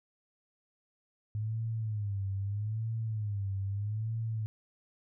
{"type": "tone with vibrato", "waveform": "sine", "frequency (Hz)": 104.9, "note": "G#2", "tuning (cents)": 18, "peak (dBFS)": -31, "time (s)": [1.35, 4.46], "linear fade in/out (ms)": 0, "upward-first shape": "sine", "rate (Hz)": 0.79, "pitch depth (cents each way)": 130, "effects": []}